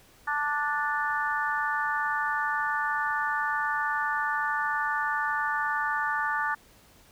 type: harmonic tone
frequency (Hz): 293.7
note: D4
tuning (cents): 0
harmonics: 3 / 4 / 5 / 6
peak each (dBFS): -31 / -31 / -31 / -31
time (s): 0.27-6.55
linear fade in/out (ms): 10
effects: pink hiss -57 dBFS RMS until 7.11 s